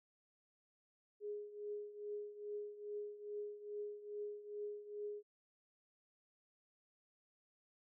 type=tone with tremolo; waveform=sine; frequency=415.3 Hz; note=G#4; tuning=in tune; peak=-40 dBFS; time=1.2-5.23 s; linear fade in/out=50 ms; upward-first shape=triangle; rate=2.4 Hz; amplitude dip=80%; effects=none